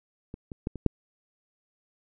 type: clicks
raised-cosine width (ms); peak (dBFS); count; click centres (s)
3; -25 / -25 / -16 / -24 / -7; 5; 0.341 / 0.518 / 0.671 / 0.757 / 0.863
effects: none